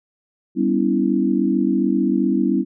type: chord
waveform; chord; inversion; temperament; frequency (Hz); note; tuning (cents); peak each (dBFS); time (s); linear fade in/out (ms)
sine; C# half-diminished seventh; second; equal with one note detuned; 196 / 246.9 / 282.4 / 329.6; G3 / B3 / C#4 / E4; 0 / 0 / +32 / 0; -21; 0.55-2.65; 50
effects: none